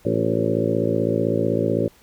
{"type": "harmonic tone with a mistuned harmonic", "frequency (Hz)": 55.8, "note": "A1", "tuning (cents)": 25, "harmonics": [2, 3, 4, 5, 6, 7, 8, 9, 10], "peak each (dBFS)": [-27, -27, -27, -27, -27, -27, -27, -27, -27], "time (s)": [0.05, 1.88], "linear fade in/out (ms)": 5, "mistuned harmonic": 6, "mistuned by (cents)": 50, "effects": ["pink hiss -54 dBFS RMS until 2.02 s"]}